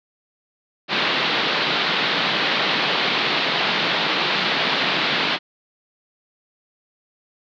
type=band-pass noise; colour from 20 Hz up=white; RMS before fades=-21 dBFS; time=0.88-5.39 s; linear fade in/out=50 ms; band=140 to 4200 Hz; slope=48 dB/octave; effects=none